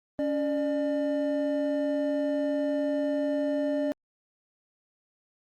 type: tone pair together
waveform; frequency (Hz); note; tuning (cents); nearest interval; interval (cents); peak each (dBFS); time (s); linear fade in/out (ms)
triangle; 281.7 / 598.1; C#4 / D5; +28 / +31; octave + minor second; 1303; -26; 0.19-3.92; 0
effects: Opus 32 kbps